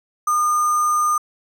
sine tone with sample-and-hold, 1216 Hz, D#6, 40 cents flat, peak -15 dBFS, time 0.27-1.18 s, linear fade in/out 5 ms, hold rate 7350 Hz, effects low-pass 12000 Hz 12 dB/octave

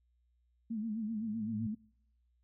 sine tone with vibrato, 219.3 Hz, A3, 6 cents flat, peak -34 dBFS, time 0.7-1.75 s, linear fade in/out 10 ms, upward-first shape sine, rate 7.8 Hz, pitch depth 91 cents each way
sine tone with exponential growth, 109.4 Hz, A2, 9 cents flat, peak -35 dBFS, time 0.93-1.67 s, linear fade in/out 5 ms, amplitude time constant 160 ms
effects noise-tail reverb RT60 0.7 s tail -24 dB re dry + added 60 Hz sine -70 dBFS peak until 2.43 s

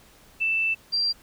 sine tone pair in turn, 2654 / 4729 Hz, E7 / D8, +11 / +11 cents, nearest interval minor seventh, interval 1000 cents, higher second, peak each -21 dBFS, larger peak neither, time 0.4-0.75 / 0.92-1.13 s, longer first, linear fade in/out 20 ms, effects pink hiss -54 dBFS RMS until 1.22 s

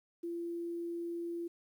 sine tone with quantisation, 341.1 Hz, F4, 41 cents flat, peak -36 dBFS, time 0.23-1.48 s, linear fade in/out 10 ms, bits 11, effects none

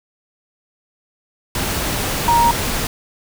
sine tone in noise, 939 Hz, A#5, 12 cents sharp, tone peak -11 dBFS, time 2.28-2.51 s, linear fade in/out 2 ms, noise pink, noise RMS -21 dBFS, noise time 1.55-2.87 s, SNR +7 dB, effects none

